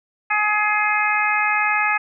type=harmonic tone; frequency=421.2 Hz; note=G#4; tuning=24 cents sharp; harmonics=2 / 3 / 4 / 5 / 6; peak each=-23 / -23 / -23 / -23 / -23 dBFS; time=0.3-1.98 s; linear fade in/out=10 ms; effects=none